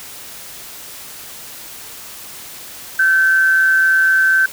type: tone with amplitude modulation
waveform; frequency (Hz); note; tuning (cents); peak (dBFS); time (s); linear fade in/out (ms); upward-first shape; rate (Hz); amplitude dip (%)
sine; 1543; G6; -28; -8; 2.99-4.46; 5; sine; 164; 40
effects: white hiss -34 dBFS RMS until 4.52 s